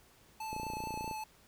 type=tone with vibrato; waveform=square; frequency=871 Hz; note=A5; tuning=18 cents flat; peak=-39 dBFS; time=0.4-1.24 s; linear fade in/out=5 ms; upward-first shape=triangle; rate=4.8 Hz; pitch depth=19 cents each way
type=click train; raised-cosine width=2 ms; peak=-29 dBFS; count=18; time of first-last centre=0.53-1.112 s; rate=29.2 Hz
effects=pink hiss -63 dBFS RMS until 1.47 s